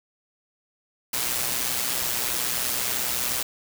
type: noise with amplitude modulation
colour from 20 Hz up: white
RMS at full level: -24 dBFS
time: 1.13-3.43 s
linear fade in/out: 5 ms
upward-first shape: sine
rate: 123 Hz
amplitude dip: 55%
effects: none